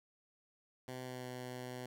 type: tone with pitch glide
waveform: 10% pulse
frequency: 127.6 to 125.55 Hz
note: C3 to B2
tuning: -43 to +29 cents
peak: -35 dBFS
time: 0.88-1.86 s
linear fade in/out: 2 ms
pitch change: -28 cents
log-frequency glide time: 1.01-1.27 s
effects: none